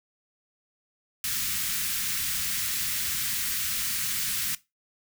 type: band-stop noise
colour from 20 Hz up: white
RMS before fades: -29 dBFS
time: 1.24-4.55 s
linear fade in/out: 2 ms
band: 220 to 1400 Hz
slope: 24 dB/octave
effects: noise-tail reverb RT60 0.2 s tail -17 dB re dry